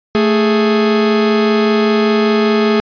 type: tone pair together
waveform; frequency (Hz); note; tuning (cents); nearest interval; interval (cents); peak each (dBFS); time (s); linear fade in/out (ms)
45% pulse; 220.2 / 415.3; A3 / G#4; +2 / 0; major seventh; 1098; -13; 0.15-2.8; 0
effects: resampled to 11025 Hz